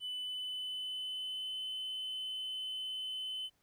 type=tone with pitch glide; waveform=triangle; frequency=2999 to 3039 Hz; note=F#7 to F#7; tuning=+23 to +46 cents; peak=-35 dBFS; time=0-3.5 s; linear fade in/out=50 ms; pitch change=+23 cents; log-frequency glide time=0.14-1.6 s; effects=tanh soft clip ceiling -32 dBFS + pink hiss -75 dBFS RMS until 3.62 s